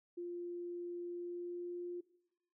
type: tone with pitch glide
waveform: sine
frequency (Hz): 349.2 to 351.8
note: F4 to F4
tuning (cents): 0 to +13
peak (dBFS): -40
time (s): 0.17-2.01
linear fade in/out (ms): 10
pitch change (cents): +13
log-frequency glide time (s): 1.06-1.9
effects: noise-tail reverb RT60 0.8 s tail -19 dB re dry